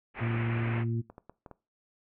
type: low-pass noise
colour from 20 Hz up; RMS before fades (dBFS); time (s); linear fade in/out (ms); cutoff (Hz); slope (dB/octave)
white; -39; 0.14-0.85; 50; 2500; 48
type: harmonic tone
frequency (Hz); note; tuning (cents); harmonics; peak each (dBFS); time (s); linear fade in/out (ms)
115.6; A#2; -14; 1 / 2 / 3; -29 / -35 / -39; 0.2-1.02; 20
type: clicks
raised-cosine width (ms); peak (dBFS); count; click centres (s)
1; -32; 7; 0.781 / 0.834 / 1.1 / 1.181 / 1.296 / 1.462 / 1.513
effects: noise-tail reverb RT60 0.3 s tail -20 dB re dry